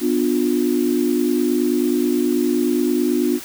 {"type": "chord", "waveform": "sine", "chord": "B diminished", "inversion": "none", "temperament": "just", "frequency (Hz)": [246.9, 296.3, 355.6], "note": ["B3", "D4", "F4"], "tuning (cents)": [0, 15, 31], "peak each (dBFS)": -20, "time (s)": [0, 3.4], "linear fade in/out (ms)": 50, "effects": ["white hiss -35 dBFS RMS until 3.44 s"]}